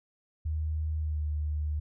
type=tone with pitch glide; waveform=sine; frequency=77.78 to 75.39 Hz; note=D#2 to D2; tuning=0 to +46 cents; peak=-28 dBFS; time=0.45-1.8 s; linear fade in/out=10 ms; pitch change=-54 cents; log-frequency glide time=0.99-1.23 s; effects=none